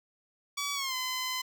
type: tone with pitch glide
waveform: 10% pulse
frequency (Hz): 1141 to 1022.4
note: C#6 to C6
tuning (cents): +50 to -40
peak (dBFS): -23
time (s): 0.57-1.42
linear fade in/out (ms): 10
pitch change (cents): -190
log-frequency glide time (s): 0.74-0.95
effects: none